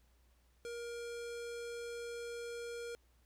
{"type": "tone with low-pass filter", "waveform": "square", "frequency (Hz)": 471.7, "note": "A#4", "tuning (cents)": 20, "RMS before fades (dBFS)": -44, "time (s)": [0.65, 2.95], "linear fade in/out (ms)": 0, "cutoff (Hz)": 9400, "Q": 1.1, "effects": ["added 60 Hz sine -67 dBFS peak until 3.25 s", "pink hiss -75 dBFS RMS until 3.25 s"]}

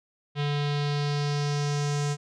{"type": "tone with low-pass filter sweep", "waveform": "square", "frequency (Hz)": 145.3, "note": "D3", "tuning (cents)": -18, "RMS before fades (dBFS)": -27, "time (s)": [0.35, 2.17], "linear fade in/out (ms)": 50, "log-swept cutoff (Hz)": [3500, 7100], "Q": 2.7, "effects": []}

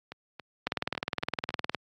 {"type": "two click trains", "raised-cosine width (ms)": 0.3, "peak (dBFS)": [-24, -12], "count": [6, 22], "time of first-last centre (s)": [[0.12, 1.505], [0.67, 1.747]], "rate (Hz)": [3.61, 19.5], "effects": ["high-pass 100 Hz 12 dB/octave", "AAC 48 kbps"]}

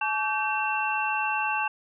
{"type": "tone cluster", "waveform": "sine", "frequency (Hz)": [859, 1139, 1555, 2706], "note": ["A5", "C#6", "G6", "E7"], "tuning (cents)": [-42, 47, -14, 45], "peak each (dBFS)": [-28, -33, -31, -29], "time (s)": [0.01, 1.68], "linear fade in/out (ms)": 5, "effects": []}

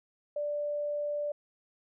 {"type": "tone", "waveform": "sine", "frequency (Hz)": 587.3, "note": "D5", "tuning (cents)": 0, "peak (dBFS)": -30, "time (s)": [0.36, 1.32], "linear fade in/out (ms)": 5, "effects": []}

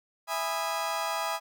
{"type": "chord", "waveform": "35% pulse", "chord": "E major seventh", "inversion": "none", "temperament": "just", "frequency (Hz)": [659.3, 824.1, 988.9, 1236.1], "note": ["E5", "G#5", "B5", "D#6"], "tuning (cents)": [0, -14, 2, -12], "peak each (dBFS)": -33, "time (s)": [0.27, 1.4], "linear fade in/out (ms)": 50, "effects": []}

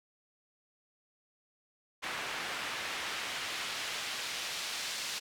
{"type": "noise with band-pass filter sweep", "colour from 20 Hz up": "pink", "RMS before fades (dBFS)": -38, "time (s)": [2.02, 5.2], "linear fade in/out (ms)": 20, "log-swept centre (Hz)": [1800, 4300], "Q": 0.82, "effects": []}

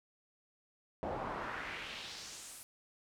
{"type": "noise with band-pass filter sweep", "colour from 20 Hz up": "brown", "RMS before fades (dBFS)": -43, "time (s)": [1.03, 2.63], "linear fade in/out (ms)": 0, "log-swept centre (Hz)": [610, 11000], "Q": 1.9, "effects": []}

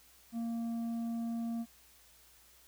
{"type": "tone with tanh clipping", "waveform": "sine", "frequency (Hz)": 231.2, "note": "A#3", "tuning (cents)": -14, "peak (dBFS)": -35, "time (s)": [0.32, 1.66], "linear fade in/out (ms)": 50, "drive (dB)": 6, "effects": ["added 60 Hz sine -70 dBFS peak until 2.67 s", "white hiss -62 dBFS RMS until 2.67 s"]}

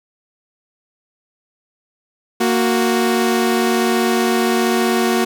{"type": "tone pair together", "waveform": "sawtooth", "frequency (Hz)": [232, 368.6], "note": ["A#3", "F#4"], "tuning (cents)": [-8, -7], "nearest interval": "minor sixth", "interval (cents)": 801, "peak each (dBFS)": -13, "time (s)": [2.4, 5.25], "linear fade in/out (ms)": 10, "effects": []}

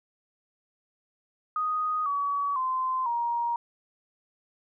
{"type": "tone with pitch steps", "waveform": "sine", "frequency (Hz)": [1244.5, 1134.6, 1034.5, 943.2], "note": ["D#6", "C#6", "C6", "A#5"], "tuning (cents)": [0, 40, -20, 20], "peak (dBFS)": -25, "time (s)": [1.56, 3.56], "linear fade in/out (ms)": 2, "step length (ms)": 500, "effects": []}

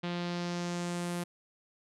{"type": "tone with low-pass filter sweep", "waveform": "sawtooth", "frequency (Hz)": 174.61, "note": "F3", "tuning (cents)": 0, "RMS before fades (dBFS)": -35, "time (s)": [0.03, 1.24], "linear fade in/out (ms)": 10, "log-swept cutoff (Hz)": [3500, 11000], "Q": 1.9, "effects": []}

